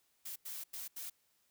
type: noise bursts at uneven times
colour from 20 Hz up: blue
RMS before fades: -44 dBFS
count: 4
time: 0.25-0.36 / 0.45-0.64 / 0.73-0.88 / 0.96-1.1 s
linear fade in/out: 10 ms
effects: white hiss -75 dBFS RMS until 1.5 s